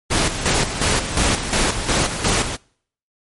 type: noise with tremolo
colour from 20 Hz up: pink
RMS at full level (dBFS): -17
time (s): 0.1-2.57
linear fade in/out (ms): 20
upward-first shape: square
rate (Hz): 2.8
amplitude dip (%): 60
effects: noise-tail reverb RT60 0.6 s tail -26 dB re dry + MP3 48 kbps

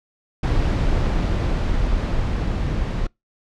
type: noise with level ramp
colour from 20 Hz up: brown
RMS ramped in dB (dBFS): -18 to -23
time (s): 0.43-3.07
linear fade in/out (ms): 5
effects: noise-tail reverb RT60 0.2 s tail -26 dB re dry + low-pass 5000 Hz 12 dB/octave

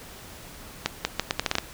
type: accelerating click train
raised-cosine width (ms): 0.2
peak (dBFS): -5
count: 9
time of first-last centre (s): 0.86-1.584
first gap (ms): 190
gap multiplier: 0.77
effects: pink hiss -44 dBFS RMS until 1.73 s

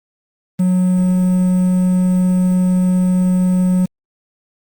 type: tone with quantisation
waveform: triangle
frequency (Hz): 182.8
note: F#3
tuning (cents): -21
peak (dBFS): -9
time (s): 0.59-3.86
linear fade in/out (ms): 10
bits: 6
effects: Opus 24 kbps

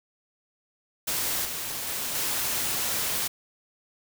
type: noise with level steps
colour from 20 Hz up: white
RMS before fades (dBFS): -28 / -33 / -31 / -28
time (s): 1.07-3.28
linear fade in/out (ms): 10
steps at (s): 1.45 / 1.87 / 2.15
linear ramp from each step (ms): 2
effects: none

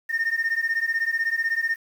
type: beating tone pair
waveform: sine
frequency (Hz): 1818 / 1834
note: A#6 / A#6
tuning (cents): -44 / -29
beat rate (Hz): 16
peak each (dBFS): -23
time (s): 0.09-1.76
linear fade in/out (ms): 20
effects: tanh soft clip ceiling -18 dBFS + 8-bit

